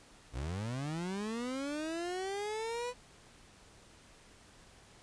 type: linear sweep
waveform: 30% pulse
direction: up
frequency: 55 to 500 Hz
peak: -33 dBFS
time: 0.32-2.94 s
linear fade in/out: 50 ms
effects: pink hiss -59 dBFS RMS until 5.02 s + resampled to 22050 Hz